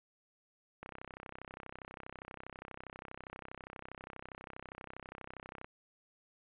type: click train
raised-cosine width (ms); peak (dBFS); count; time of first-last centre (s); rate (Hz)
0.5; -30; 157; 0.83-5.645; 32.4
effects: resampled to 8000 Hz